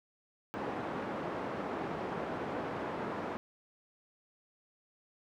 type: band-pass noise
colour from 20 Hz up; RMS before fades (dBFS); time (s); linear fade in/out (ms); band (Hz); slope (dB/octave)
pink; -38; 0.54-3.37; 0; 220 to 1200; 12
effects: none